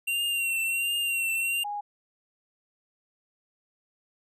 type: tone with vibrato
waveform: square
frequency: 2751 Hz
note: F7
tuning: 27 cents flat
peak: -26 dBFS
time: 0.07-1.64 s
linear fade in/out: 10 ms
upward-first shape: triangle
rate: 1.4 Hz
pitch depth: 48 cents each way
type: tone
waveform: sine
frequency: 824 Hz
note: G#5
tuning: 14 cents flat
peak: -30 dBFS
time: 1.64-1.81 s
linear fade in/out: 10 ms
effects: none